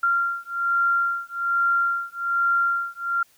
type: beating tone pair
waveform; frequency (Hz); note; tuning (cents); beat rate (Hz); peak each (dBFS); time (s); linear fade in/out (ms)
sine; 1383 / 1384.2; F6 / F6; -17 / -16; 1.2; -23; 0.03-3.23; 5
effects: white hiss -59 dBFS RMS until 3.37 s